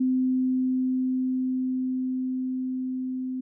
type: tone with level ramp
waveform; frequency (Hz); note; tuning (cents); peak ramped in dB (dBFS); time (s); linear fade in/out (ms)
sine; 257.2; C4; -30; -20 to -28; 0-3.41; 10
effects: none